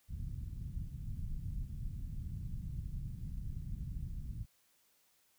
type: low-pass noise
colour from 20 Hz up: pink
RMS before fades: -41 dBFS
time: 0.08-4.46 s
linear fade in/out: 50 ms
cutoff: 160 Hz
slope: 24 dB/octave
effects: white hiss -72 dBFS RMS until 5.38 s